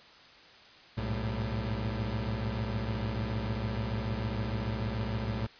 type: tone cluster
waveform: 30% pulse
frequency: 63.1 / 104.9 / 111.6 / 193.6 Hz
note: B1 / G#2 / A2 / G3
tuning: +38 / +18 / +25 / -21 cents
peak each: -34 / -36 / -31 / -39 dBFS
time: 0.97-5.47 s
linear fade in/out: 10 ms
effects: white hiss -54 dBFS RMS until 5.59 s + resampled to 11025 Hz